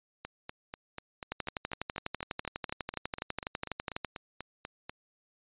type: two click trains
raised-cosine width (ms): 0.3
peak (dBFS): -17 / -23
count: 34 / 20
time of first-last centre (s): 1.32-4.047 / 0.25-4.895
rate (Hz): 12.1 / 4.09
effects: resampled to 8000 Hz